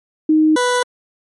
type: tone pair in turn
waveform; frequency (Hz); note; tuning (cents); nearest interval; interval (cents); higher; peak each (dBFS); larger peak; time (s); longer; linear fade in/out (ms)
sine / 20% pulse; 311.1 / 493.8; D#4 / B4; 0 / 0; minor sixth; 800; second; -9; neither; 0.29-0.56 / 0.56-0.83; neither; 5
effects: MP3 48 kbps